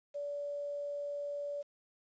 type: tone with quantisation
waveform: sine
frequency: 576 Hz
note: D5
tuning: 34 cents flat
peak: -36 dBFS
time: 0.14-1.63 s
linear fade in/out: 20 ms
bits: 10
effects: resampled to 16000 Hz